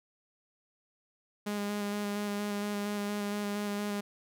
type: tone with vibrato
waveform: sawtooth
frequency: 205.3 Hz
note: G#3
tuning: 20 cents flat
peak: -28 dBFS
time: 1.46-4.01 s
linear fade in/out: 10 ms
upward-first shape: square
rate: 4.3 Hz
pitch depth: 13 cents each way
effects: none